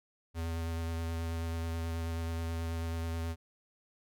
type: tone with vibrato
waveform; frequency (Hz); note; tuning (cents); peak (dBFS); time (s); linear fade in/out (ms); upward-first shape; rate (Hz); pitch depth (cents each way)
square; 82.7; E2; +6; -34; 0.34-3.36; 50; sine; 9.3; 14
effects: none